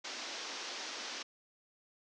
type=band-pass noise; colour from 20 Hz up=white; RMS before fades=-43 dBFS; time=0.04-1.23 s; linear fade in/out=10 ms; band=240 to 6200 Hz; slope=48 dB/octave; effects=none